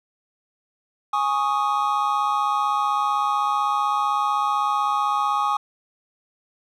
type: chord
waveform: triangle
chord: Ab suspended fourth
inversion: none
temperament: equal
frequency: 830.6 / 1108.7 / 1244.5 Hz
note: Ab5 / Db6 / Eb6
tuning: 0 / 0 / 0 cents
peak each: -22 dBFS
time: 1.13-5.57 s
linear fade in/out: 5 ms
effects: none